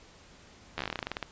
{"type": "slowing click train", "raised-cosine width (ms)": 0.3, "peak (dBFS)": -16, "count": 16, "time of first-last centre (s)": [0.78, 1.227], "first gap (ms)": 12, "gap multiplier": 1.12, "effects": ["pink hiss -55 dBFS RMS until 1.31 s", "resampled to 16000 Hz"]}